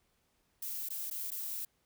violet noise with dropouts, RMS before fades -39 dBFS, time 0.62-1.65 s, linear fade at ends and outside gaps 5 ms, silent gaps 0.889-0.902 / 1.101-1.11 / 1.306-1.316 s, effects pink hiss -75 dBFS RMS until 1.85 s

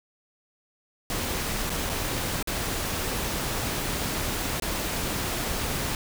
pink noise with dropouts, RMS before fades -29 dBFS, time 1.1-5.95 s, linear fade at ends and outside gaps 1 ms, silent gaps 1.696-1.702 / 1.893-1.897 / 2.427-2.473 / 4.599-4.622 s, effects none

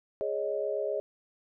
sine chord, Ab suspended fourth, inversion none, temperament equal, 415.3 / 554.4 / 622.3 Hz, Ab4 / Db5 / Eb5, 0 / 0 / 0 cents, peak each -33 dBFS, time 0.21-1 s, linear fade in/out 0 ms, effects none

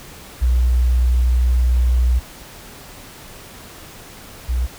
sine tone pair in turn, 61.5 / 61.5 Hz, B1 / B1, -7 / -7 cents, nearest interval unison, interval 0 cents, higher neither, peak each -12 / -16 dBFS, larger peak first, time 0.41-2.2 / 4.48-4.67 s, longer first, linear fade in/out 20 ms, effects pink hiss -39 dBFS RMS until 4.78 s

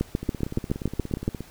two click trains, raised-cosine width 3 ms, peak -19 / -10 dBFS, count 21 / 10, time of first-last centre 0.23-1.406 / 0.01-1.279 s, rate 17 / 7.09 Hz, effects pink hiss -50 dBFS RMS until 1.5 s

